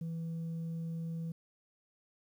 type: tone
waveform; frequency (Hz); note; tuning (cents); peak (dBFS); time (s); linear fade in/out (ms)
sine; 164.81; E3; 0; -33; 0.01-1.32; 5
effects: tanh soft clip ceiling -35 dBFS + 11-bit